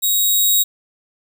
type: tone with level ramp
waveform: 5% pulse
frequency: 3800 Hz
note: A#7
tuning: 33 cents sharp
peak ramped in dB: -7 to -4 dBFS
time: 0.02-0.64 s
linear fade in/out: 20 ms
effects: none